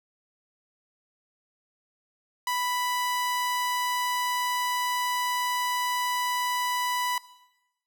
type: tone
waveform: sawtooth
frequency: 989 Hz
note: B5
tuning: 2 cents sharp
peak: -22 dBFS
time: 2.47-7.18 s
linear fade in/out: 2 ms
effects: noise-tail reverb RT60 1.0 s tail -19 dB re dry